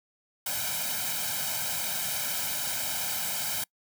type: noise with comb filter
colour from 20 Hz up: white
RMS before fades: -31 dBFS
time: 0.46-3.64 s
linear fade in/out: 5 ms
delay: 1.3 ms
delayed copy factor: +1
effects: noise-tail reverb RT60 0.1 s tail -26 dB re dry + high-pass 100 Hz 12 dB/octave